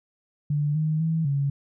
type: tone with pitch steps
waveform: sine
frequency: 147.1 / 155.6 / 161.8 / 140.3 Hz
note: D3 / D#3 / E3 / C#3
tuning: +3 / 0 / -32 / +21 cents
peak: -21 dBFS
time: 0.5-1.5 s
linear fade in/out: 5 ms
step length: 250 ms
effects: none